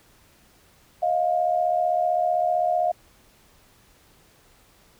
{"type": "tone pair together", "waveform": "sine", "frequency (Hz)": [634, 709.6], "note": ["D#5", "F5"], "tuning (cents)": [32, 27], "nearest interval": "major second", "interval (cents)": 195, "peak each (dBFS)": [-24, -21], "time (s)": [1.02, 2.92], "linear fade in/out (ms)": 10, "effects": ["pink hiss -57 dBFS RMS until 4.99 s"]}